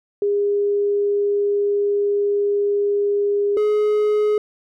sine / triangle tone pair in turn, 407 / 421.4 Hz, G#4 / G#4, -35 / +25 cents, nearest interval minor second, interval 60 cents, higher second, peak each -16 / -13 dBFS, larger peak second, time 0.22-3.57 / 3.57-4.38 s, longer first, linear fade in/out 2 ms, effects none

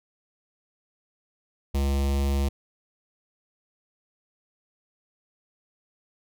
square tone with notch filter, 69.3 Hz, C#2, in tune, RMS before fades -24 dBFS, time 1.74-2.49 s, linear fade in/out 10 ms, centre 1500 Hz, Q 1.3, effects none

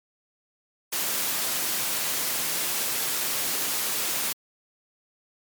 white noise, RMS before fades -27 dBFS, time 0.92-4.33 s, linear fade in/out 10 ms, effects high-pass 150 Hz 12 dB/octave + MP3 96 kbps

